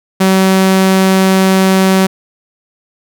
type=tone; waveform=sawtooth; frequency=190 Hz; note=F#3; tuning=46 cents sharp; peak=-3 dBFS; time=0.2-2.07 s; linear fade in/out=10 ms; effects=none